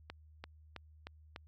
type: accelerating click train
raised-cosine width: 0.3 ms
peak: -28 dBFS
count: 5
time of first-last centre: 0.1-1.361 s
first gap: 340 ms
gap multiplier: 0.95
effects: added 77 Hz sine -57 dBFS peak until 1.47 s